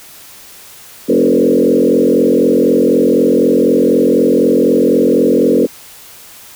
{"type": "tone with frequency modulation", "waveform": "sine", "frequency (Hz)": 367.1, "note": "F#4", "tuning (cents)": -14, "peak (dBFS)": -7, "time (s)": [1.08, 5.67], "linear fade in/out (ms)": 20, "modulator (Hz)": 44, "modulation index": 3.3, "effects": ["white hiss -37 dBFS RMS until 6.55 s"]}